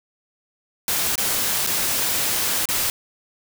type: noise with dropouts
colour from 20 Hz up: white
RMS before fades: -22 dBFS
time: 0.88-2.9 s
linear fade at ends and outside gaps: 1 ms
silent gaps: 1.156-1.179 / 1.665-1.672 / 2.655-2.688 s
effects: none